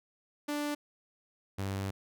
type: tone pair in turn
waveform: sawtooth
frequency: 293.7 / 97.59 Hz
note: D4 / G2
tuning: 0 / -7 cents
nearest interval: octave + perfect fifth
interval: 1907 cents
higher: first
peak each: -28 / -29 dBFS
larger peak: first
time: 0.48-0.75 / 1.58-1.91 s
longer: second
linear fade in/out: 10 ms
effects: none